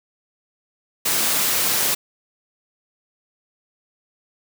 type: high-pass noise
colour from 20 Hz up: white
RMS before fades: -20 dBFS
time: 1.05-1.95 s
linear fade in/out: 10 ms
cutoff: 120 Hz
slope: 12 dB/octave
effects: none